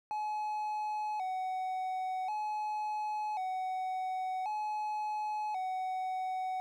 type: tone with vibrato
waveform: triangle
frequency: 797 Hz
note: G5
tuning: 28 cents sharp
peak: -31 dBFS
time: 0.11-6.6 s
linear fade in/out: 0 ms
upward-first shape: square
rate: 0.46 Hz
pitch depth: 110 cents each way
effects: none